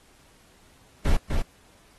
brown noise with echo, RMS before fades -19 dBFS, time 1.05-1.17 s, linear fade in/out 5 ms, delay 250 ms, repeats 1, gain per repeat -4 dB, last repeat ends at 1.42 s, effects pink hiss -58 dBFS RMS until 1.98 s + AAC 32 kbps

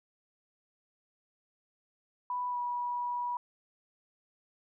sine tone with pitch glide, 988 to 972.1 Hz, B5 to B5, 0 to -28 cents, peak -31 dBFS, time 2.3-3.37 s, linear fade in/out 2 ms, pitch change -28 cents, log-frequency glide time 2.49-2.58 s, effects none

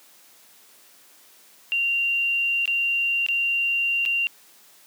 sine tone with dropouts, 2770 Hz, F7, 15 cents flat, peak -20 dBFS, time 1.72-4.27 s, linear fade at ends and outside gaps 0 ms, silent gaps 2.656-2.677 / 3.264-3.286 / 4.053-4.06 s, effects white hiss -53 dBFS RMS until 4.86 s + high-pass 200 Hz 12 dB/octave

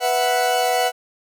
40% pulse chord, B suspended fourth, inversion none, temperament equal, 493.9 / 659.3 / 740 Hz, B4 / E5 / F#5, 0 / 0 / 0 cents, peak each -22 / -24 / -18 dBFS, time 0-0.92 s, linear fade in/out 50 ms, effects none

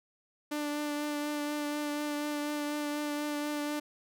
sawtooth tone with vibrato, 295.2 Hz, D4, 9 cents sharp, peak -28 dBFS, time 0.51-3.8 s, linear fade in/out 10 ms, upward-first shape triangle, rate 4.1 Hz, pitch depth 18 cents each way, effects none

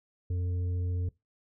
harmonic tone, 89.3 Hz, F2, 39 cents sharp, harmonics 1 / 3 / 5, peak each -28 / -47 / -46 dBFS, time 0.3-1.09 s, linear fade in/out 5 ms, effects noise-tail reverb RT60 0.2 s tail -20 dB re dry

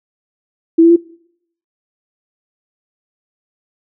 sine tone with pitch steps, 329.2 / 335 / 340.8 Hz, E4 / E4 / F4, -2 / +28 / -42 cents, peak -4 dBFS, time 0.78-0.963 s, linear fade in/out 10 ms, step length 61 ms, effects noise-tail reverb RT60 0.7 s tail -22 dB re dry

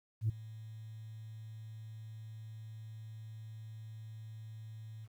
sine tone with ADSR envelope, 110 Hz, A2, in tune, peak -25 dBFS, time 0.21-5.08 s, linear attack 82 ms, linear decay 9 ms, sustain -20 dB, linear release 37 ms, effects tanh soft clip ceiling -25 dBFS + 11-bit

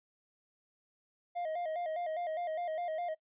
triangle tone with vibrato, 665 Hz, E5, 15 cents sharp, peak -32 dBFS, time 1.35-3.15 s, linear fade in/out 20 ms, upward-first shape square, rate 4.9 Hz, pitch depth 93 cents each way, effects noise-tail reverb RT60 0.1 s tail -20 dB re dry + resampled to 8000 Hz

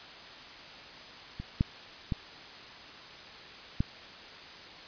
clicks, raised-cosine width 5 ms, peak -25 / -12 / -17 / -14 dBFS, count 4, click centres 1.4 / 1.609 / 2.122 / 3.805 s, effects white hiss -47 dBFS RMS until 4.87 s + resampled to 11025 Hz

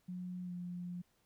sine tone with pitch glide, 180.5 to 176.99 Hz, F#3 to F3, -43 to +23 cents, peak -40 dBFS, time 0.08-1.02 s, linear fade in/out 10 ms, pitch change -34 cents, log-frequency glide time 0.44-0.52 s, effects pink hiss -75 dBFS RMS until 1.25 s

